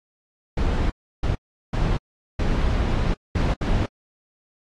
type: noise bursts at uneven times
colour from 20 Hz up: brown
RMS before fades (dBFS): -21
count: 6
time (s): 0.57-0.9 / 1.23-1.35 / 1.73-1.97 / 2.39-3.14 / 3.35-3.54 / 3.61-3.86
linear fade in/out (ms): 5
effects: low-pass 5000 Hz 12 dB/octave + AAC 32 kbps